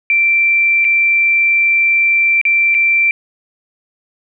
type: tone with dropouts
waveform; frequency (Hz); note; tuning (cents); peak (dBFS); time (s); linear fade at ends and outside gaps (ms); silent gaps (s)
sine; 2349; D7; 0; -9; 0.1-3.11; 1; 0.845-0.849 / 2.414-2.452 / 2.744-2.748
effects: none